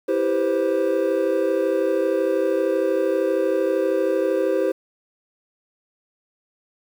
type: chord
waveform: triangle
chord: C major seventh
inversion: first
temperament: just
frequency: 327 / 392.4 / 490.5 / 523.3 Hz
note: E4 / G4 / B4 / C5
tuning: -14 / +2 / -12 / 0 cents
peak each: -23 / -21 / -26 / -20 dBFS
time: 0.08-4.72 s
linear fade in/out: 10 ms
effects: 8-bit